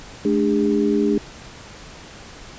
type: tone cluster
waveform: sine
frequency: 214.9 / 294.9 / 405.4 Hz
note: A3 / D4 / G#4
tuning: -41 / +7 / -42 cents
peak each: -20 dBFS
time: 0.25-1.18 s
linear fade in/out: 2 ms
effects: pink hiss -40 dBFS RMS until 2.58 s + resampled to 16000 Hz